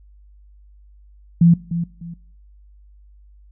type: tone with echo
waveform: sine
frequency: 169.9 Hz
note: F3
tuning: 47 cents flat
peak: -8 dBFS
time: 1.41-1.54 s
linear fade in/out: 5 ms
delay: 300 ms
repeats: 2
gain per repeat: -11 dB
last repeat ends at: 2.14 s
effects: noise-tail reverb RT60 0.5 s tail -20 dB re dry + added 50 Hz sine -45 dBFS peak until 3.51 s